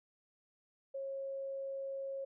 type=tone; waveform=sine; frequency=544 Hz; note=C#5; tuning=33 cents flat; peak=-38 dBFS; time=0.94-2.25 s; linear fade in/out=10 ms; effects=none